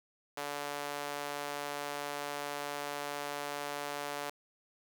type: tone with high-pass filter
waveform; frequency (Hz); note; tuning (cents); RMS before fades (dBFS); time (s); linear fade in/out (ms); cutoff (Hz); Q
sawtooth; 144.6; D3; -27; -39; 0.37-4.3; 5; 620; 1.1
effects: 10-bit